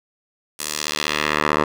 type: tone with band-pass filter sweep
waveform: 10% pulse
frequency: 75.5 Hz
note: D2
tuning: 48 cents sharp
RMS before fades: -22 dBFS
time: 0.59-1.64 s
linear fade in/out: 5 ms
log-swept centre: 9300 to 990 Hz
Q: 0.98
effects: none